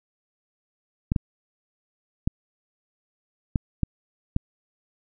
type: clicks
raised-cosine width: 5 ms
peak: -9 dBFS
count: 6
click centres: 1.119 / 1.162 / 2.275 / 3.558 / 3.833 / 4.364 s
effects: none